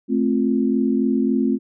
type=chord; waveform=sine; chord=F major; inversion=first; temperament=just; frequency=218.3 / 261.9 / 349.2 Hz; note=A3 / C4 / F4; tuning=-13 / +2 / 0 cents; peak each=-20 / -19 / -24 dBFS; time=0.08-1.59 s; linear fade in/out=50 ms; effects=none